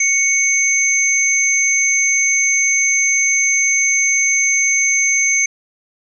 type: tone pair together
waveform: sine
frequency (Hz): 2217 / 6271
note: C#7 / G8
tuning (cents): 0 / 0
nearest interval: octave + tritone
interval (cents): 1800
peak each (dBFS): -15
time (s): 0-5.46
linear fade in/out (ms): 5
effects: none